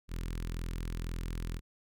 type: tone with notch filter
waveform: sawtooth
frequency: 42.01 Hz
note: E1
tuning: 34 cents sharp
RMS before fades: -37 dBFS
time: 0.08-1.61 s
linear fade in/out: 50 ms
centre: 700 Hz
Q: 0.72
effects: none